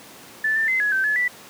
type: tone with pitch steps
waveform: sine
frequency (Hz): 1752 / 1783 / 2056 / 1682 / 1551 / 1712 / 1969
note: A6 / A6 / C7 / G#6 / G6 / A6 / B6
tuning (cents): -8 / +22 / -31 / +22 / -19 / -48 / -6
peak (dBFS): -18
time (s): 0.44-1.28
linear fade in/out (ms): 5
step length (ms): 120
effects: pink hiss -43 dBFS RMS until 1.49 s + high-pass 200 Hz 12 dB/octave